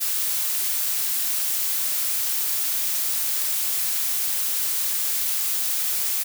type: noise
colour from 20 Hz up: blue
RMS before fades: -24 dBFS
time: 0-6.24 s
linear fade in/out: 20 ms
effects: none